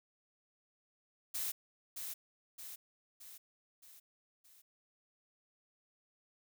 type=noise with echo; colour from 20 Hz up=blue; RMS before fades=-38 dBFS; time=1.34-1.52 s; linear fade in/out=10 ms; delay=620 ms; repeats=5; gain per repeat=-5 dB; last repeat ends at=4.62 s; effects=none